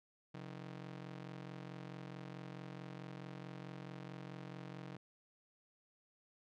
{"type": "ring-modulated tone", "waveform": "sawtooth", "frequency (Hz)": 155.56, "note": "D#3", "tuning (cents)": 0, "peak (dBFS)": -40, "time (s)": [0.34, 4.97], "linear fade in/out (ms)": 5, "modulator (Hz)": 22.3, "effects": ["low-pass 4000 Hz 12 dB/octave"]}